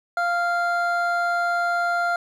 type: tone pair together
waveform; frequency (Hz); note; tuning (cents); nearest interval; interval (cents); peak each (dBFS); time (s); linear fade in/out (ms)
triangle; 696 / 1392; F5 / F6; -6 / -6; octave; 1200; -21; 0.17-2.16; 2
effects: none